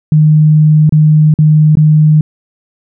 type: tone with dropouts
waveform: sine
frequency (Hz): 153.5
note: D#3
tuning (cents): -23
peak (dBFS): -3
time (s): 0.12-2.21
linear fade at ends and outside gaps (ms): 2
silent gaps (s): 0.894-0.923 / 1.34-1.388 / 1.754-1.771
effects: none